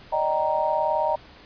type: chord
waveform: sine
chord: Eb major seventh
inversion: third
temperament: just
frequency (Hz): 583.4 / 622.3 / 777.8 / 933.4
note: D5 / Eb5 / G5 / Bb5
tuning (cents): -12 / 0 / -14 / +2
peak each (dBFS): -29 / -25 / -28 / -24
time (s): 0.12-1.16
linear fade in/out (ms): 10
effects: pink hiss -48 dBFS RMS until 1.45 s + resampled to 11025 Hz